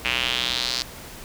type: tone with band-pass filter sweep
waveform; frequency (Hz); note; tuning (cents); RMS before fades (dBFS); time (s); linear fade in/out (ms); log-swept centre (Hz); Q
square; 61.74; B1; 0; -25; 0.05-0.82; 0; 2600 to 4700; 3.6
effects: pink hiss -40 dBFS RMS until 1.24 s